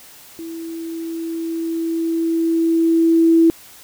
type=tone with level ramp; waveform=sine; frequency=329.6 Hz; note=E4; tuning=in tune; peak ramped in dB=-28 to -8 dBFS; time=0.39-3.5 s; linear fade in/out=0 ms; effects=white hiss -43 dBFS RMS until 3.83 s